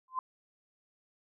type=tone with exponential growth; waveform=sine; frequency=1034 Hz; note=C6; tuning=21 cents flat; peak=-26 dBFS; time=0.08-0.19 s; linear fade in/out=2 ms; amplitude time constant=22 ms; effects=none